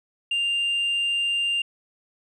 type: tone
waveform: sine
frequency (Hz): 2794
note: F7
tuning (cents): 0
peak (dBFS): -19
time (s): 0.31-1.62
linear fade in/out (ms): 5
effects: tanh soft clip ceiling -20 dBFS